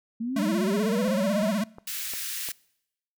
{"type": "linear sweep", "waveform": "sine", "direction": "up", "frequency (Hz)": [220, 659.3], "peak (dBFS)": -27, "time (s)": [0.2, 1.51], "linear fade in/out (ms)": 10}
{"type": "tone with vibrato", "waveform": "square", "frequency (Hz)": 204.8, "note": "G#3", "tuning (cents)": -24, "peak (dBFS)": -25, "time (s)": [0.36, 1.64], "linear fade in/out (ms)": 5, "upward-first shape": "sine", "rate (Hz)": 16, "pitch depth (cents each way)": 160}
{"type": "click train", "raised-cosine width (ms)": 1, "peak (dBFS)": -28, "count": 5, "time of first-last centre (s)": [1.08, 2.488], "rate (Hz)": 2.84}
{"type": "high-pass noise", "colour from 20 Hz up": "white", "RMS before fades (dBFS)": -33, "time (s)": [1.87, 2.52], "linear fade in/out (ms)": 5, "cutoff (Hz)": 1600, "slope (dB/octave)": 24}
{"effects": ["noise-tail reverb RT60 0.8 s tail -24 dB re dry"]}